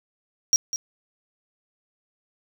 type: tone with echo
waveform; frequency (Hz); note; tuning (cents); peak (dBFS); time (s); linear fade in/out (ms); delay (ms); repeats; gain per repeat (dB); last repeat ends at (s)
triangle; 5650; F8; +19; -13; 0.53-0.56; 0; 200; 1; -11; 0.76
effects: none